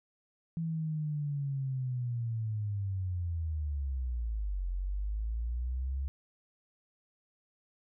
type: linear two-way sweep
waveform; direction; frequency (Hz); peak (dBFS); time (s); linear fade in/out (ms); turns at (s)
sine; down then up; 166.1 to 44.08 to 69.1; -31; 0.57-6.08; 0; 4.68
effects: none